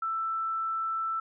sine tone, 1327 Hz, E6, 11 cents sharp, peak -28 dBFS, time 0.02-1.2 s, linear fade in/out 5 ms, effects none

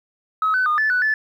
sine tone with pitch steps, 1280 / 1510 / 1222 / 1744 / 1486 / 1740 Hz, D#6 / F#6 / D#6 / A6 / F#6 / A6, +49 / +35 / -32 / -16 / +7 / -20 cents, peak -15 dBFS, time 0.42-1.14 s, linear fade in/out 2 ms, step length 120 ms, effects tanh soft clip ceiling -12 dBFS + 9-bit

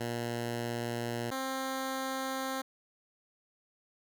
10% pulse tone pair in turn, 118.3 / 264.8 Hz, A#2 / C4, +26 / +21 cents, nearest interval octave + major second, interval 1395 cents, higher second, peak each -25 dBFS, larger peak neither, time 0-1.31 / 1.31-2.62 s, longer neither, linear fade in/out 10 ms, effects none

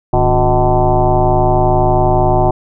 sine tone with frequency modulation, 363.9 Hz, F#4, 29 cents flat, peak -8 dBFS, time 0.13-2.51 s, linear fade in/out 5 ms, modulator 130 Hz, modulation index 4, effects none

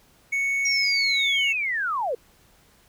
triangle tone, 2217 Hz, C#7, in tune, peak -20 dBFS, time 0.32-1.53 s, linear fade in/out 10 ms
sine linear sweep, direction down, 5720 to 440 Hz, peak -23 dBFS, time 0.65-2.15 s, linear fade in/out 5 ms
effects pink hiss -58 dBFS RMS until 2.88 s

